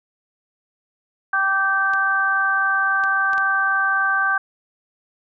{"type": "harmonic tone", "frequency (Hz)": 389.1, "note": "G4", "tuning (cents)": -13, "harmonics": [2, 3, 4], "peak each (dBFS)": [-26, -22, -18], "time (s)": [1.33, 4.38], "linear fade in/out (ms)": 5}
{"type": "clicks", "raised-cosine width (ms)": 0.2, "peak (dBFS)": -19, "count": 4, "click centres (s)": [1.936, 3.038, 3.333, 3.38]}
{"effects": []}